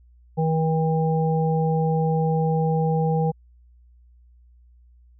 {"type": "harmonic tone", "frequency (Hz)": 160, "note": "D#3", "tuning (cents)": 49, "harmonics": [1, 3, 5], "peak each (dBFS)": [-20, -25, -27], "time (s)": [0.37, 3.32], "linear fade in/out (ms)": 20, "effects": ["added 60 Hz sine -50 dBFS peak until 5.19 s"]}